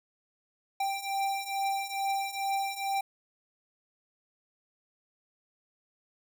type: beating tone pair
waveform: square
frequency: 784 / 786.3 Hz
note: G5 / G5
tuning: 0 / +5 cents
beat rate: 2.3 Hz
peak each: -35 / -32 dBFS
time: 0.8-3.01 s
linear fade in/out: 5 ms
effects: none